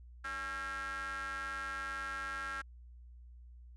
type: ring-modulated tone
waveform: square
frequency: 130.81 Hz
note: C3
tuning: in tune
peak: -36 dBFS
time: 0.24-2.62 s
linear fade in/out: 10 ms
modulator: 1490 Hz
effects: added 60 Hz sine -51 dBFS peak until 3.76 s + resampled to 24000 Hz